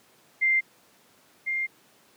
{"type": "tone pair in turn", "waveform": "sine", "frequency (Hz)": [2093, 2111], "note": ["C7", "C7"], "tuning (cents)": [0, 15], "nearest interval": "unison", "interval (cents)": 15, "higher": "second", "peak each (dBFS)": [-19, -25], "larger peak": "first", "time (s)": [[0.41, 0.61], [1.46, 1.67]], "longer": "second", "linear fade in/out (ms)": 20, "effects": ["pink hiss -59 dBFS RMS until 2.16 s", "high-pass 200 Hz 12 dB/octave"]}